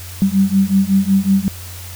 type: beating tone pair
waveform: sine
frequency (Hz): 191.7 / 197.1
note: G3 / G3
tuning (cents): -38 / +10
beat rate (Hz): 5.4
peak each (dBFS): -14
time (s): 0.22-1.48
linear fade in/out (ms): 0
effects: added 90 Hz sine -31 dBFS peak until 1.95 s + white hiss -35 dBFS RMS until 1.95 s